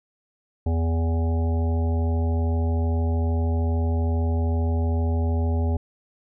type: harmonic tone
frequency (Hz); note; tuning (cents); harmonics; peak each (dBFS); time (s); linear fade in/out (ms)
82.41; E2; 0; 1 / 3 / 5 / 7 / 9 / 10; -20 / -30 / -34 / -37 / -39 / -40; 0.66-5.77; 5
effects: none